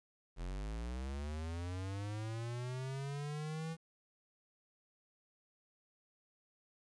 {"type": "linear sweep", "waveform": "square", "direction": "up", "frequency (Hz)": [41.2, 164.81], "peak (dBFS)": -40, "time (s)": [0.36, 3.77], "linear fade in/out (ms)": 50, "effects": ["resampled to 22050 Hz", "11-bit"]}